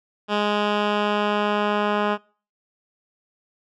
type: tone with low-pass filter sweep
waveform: 10% pulse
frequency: 207.7 Hz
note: G#3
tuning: in tune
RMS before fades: -22 dBFS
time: 0.28-2.18 s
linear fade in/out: 50 ms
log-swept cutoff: 3300 to 2100 Hz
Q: 1.3
effects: noise-tail reverb RT60 0.4 s tail -24 dB re dry